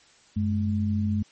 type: tone pair together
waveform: sine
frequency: 94.5 / 211.8 Hz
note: F#2 / G#3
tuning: +37 / +34 cents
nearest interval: octave + major second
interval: 1397 cents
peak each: -25 dBFS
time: 0.36-1.23 s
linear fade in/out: 10 ms
effects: white hiss -57 dBFS RMS until 1.31 s + MP3 32 kbps